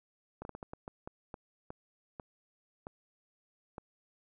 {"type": "slowing click train", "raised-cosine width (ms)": 1, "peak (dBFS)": -28, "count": 13, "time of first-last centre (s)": [0.42, 3.782], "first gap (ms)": 31, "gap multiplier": 1.36, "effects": []}